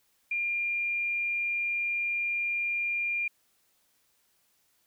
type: tone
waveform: sine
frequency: 2400 Hz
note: D7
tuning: 37 cents sharp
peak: -27 dBFS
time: 0.31-3.28 s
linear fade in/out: 5 ms
effects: white hiss -70 dBFS RMS until 4.86 s